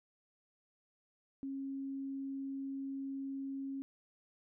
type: tone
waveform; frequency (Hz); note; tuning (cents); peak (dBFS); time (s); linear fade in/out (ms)
sine; 272.1; C#4; -32; -38; 1.43-3.82; 0
effects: none